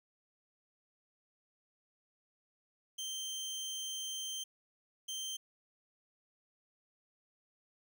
25% pulse tone bursts at uneven times, 3136 Hz, G7, in tune, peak -35 dBFS, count 2, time 2.98-4.44 / 5.08-5.37 s, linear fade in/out 10 ms, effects none

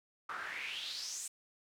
pink noise with band-pass filter sweep, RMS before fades -42 dBFS, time 0.29-1.28 s, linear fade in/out 5 ms, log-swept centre 1200 to 8300 Hz, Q 5, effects none

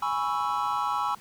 triangle chord, C# minor seventh, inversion second, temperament equal, 830.6 / 987.8 / 1108.7 / 1318.5 Hz, G#5 / B5 / C#6 / E6, 0 / 0 / 0 / 0 cents, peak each -29 dBFS, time 0.02-1.15 s, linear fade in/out 5 ms, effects pink hiss -52 dBFS RMS until 1.2 s + high-pass 60 Hz 12 dB/octave

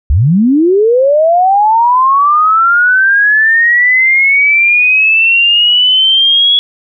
sine linear sweep, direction up, 58.27 to 3371 Hz, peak -5 dBFS, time 0.1-6.59 s, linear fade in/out 0 ms, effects none

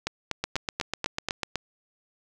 two click trains, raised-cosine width 0.2 ms, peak -10 / -10 dBFS, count 6 / 10, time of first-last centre 0.07-1.287 / 0.44-1.557 s, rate 4.11 / 8.06 Hz, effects none

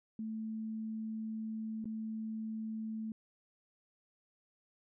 sine tone with dropouts, 220 Hz, A3, in tune, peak -37 dBFS, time 0.19-3.12 s, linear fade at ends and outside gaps 2 ms, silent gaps 1.844-1.855 s, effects none

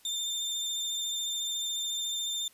30% pulse tone with vibrato, 3593 Hz, A7, 36 cents sharp, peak -28 dBFS, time 0.05-2.48 s, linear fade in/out 2 ms, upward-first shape sine, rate 14 Hz, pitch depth 12 cents each way, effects white hiss -61 dBFS RMS until 2.53 s + resampled to 32000 Hz

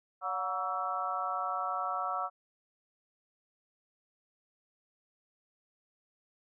harmonic tone with a mistuned harmonic, 189 Hz, F#3, 37 cents sharp, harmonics 3 / 4 / 5 / 6 / 7, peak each -44 / -36 / -42 / -37 / -35 dBFS, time 0.21-2.3 s, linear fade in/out 50 ms, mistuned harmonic 4, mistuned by -62 cents, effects none

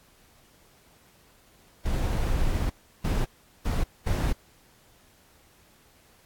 brown noise bursts at uneven times, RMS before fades -25 dBFS, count 4, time 1.85-2.7 / 3.04-3.25 / 3.65-3.84 / 4.06-4.33 s, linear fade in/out 10 ms, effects pink hiss -59 dBFS RMS until 6.25 s + AAC 64 kbps

